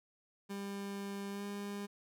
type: tone with pitch glide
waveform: 30% pulse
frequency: 199.3 to 202.3 Hz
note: G3 to G#3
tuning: +29 to -45 cents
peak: -37 dBFS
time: 0.49-1.87 s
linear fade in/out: 20 ms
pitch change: +26 cents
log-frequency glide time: 1.3-1.44 s
effects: none